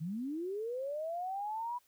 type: linear sweep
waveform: sine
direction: up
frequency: 146.83 to 987.8 Hz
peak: -35 dBFS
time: 0-1.79 s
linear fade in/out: 20 ms
effects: white hiss -70 dBFS RMS until 1.87 s